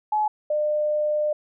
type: tone pair in turn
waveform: sine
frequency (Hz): 851 / 601.7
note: G#5 / D5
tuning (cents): +42 / +42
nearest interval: tritone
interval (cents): 600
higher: first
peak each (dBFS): -19 / -20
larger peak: first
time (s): 0.12-0.28 / 0.5-1.33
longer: second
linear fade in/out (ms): 5
effects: none